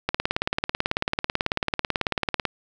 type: click train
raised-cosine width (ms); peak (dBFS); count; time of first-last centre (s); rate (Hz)
0.3; -6; 44; 0.09-2.453; 18.2
effects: none